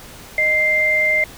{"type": "tone pair together", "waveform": "sine", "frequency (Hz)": [619, 2093], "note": ["D#5", "C7"], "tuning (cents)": [-9, 0], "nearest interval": "octave + major sixth", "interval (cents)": 2109, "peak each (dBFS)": [-23, -14], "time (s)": [0.38, 1.24], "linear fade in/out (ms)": 2, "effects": ["pink hiss -39 dBFS RMS until 1.37 s"]}